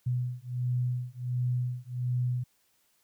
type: beating tone pair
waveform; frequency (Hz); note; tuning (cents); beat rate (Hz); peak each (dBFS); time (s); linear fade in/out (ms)
sine; 123.47 / 124.87; B2 / B2; 0 / +20; 1.4; -31; 0.06-2.44; 10
effects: white hiss -70 dBFS RMS until 3.03 s